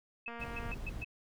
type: tone bursts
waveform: sine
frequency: 2595 Hz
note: E7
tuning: 28 cents flat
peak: -38 dBFS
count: 6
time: 0.26-1.046 s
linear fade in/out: 5 ms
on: 31 ms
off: 120 ms
type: click train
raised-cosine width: 0.5 ms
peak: -31 dBFS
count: 103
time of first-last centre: 0.28-0.716 s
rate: 234 Hz
type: noise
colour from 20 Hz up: brown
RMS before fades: -42 dBFS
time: 0.39-1.04 s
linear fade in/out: 10 ms
effects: none